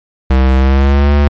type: tone with pitch glide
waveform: square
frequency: 65.41 to 72.16 Hz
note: C2 to D2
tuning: 0 to -30 cents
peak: -7 dBFS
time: 0.3-1.28 s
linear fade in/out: 5 ms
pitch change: +170 cents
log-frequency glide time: 0.56-1.13 s
effects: low-pass 3000 Hz 12 dB/octave + MP3 48 kbps